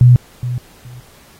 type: tone with echo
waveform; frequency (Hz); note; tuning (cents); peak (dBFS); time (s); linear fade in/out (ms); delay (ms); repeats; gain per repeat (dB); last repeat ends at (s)
sine; 123.47; B2; 0; -3; 0.01-0.16; 0; 420; 2; -14; 1
effects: pink hiss -46 dBFS RMS until 1.39 s + AAC 48 kbps